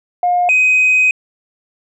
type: tone pair in turn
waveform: sine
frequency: 712 / 2514 Hz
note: F5 / D#7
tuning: +33 / +17 cents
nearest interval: octave + minor seventh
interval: 2184 cents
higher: second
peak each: -10 / -7 dBFS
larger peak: second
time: 0.23-0.49 / 0.49-1.11 s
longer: second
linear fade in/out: 2 ms
effects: tanh soft clip ceiling -6 dBFS